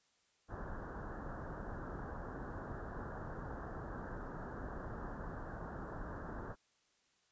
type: low-pass noise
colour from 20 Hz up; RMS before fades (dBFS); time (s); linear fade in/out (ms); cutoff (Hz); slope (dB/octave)
pink; -45; 0.48-6.56; 50; 1700; 96
effects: white hiss -75 dBFS RMS until 7.31 s + resampled to 16000 Hz